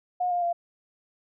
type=tone with pitch steps; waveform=sine; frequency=721 / 705.3 / 690 Hz; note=F#5 / F5 / F5; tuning=-45 / +17 / -21 cents; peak=-23 dBFS; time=0.2-0.53 s; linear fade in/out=10 ms; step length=110 ms; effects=none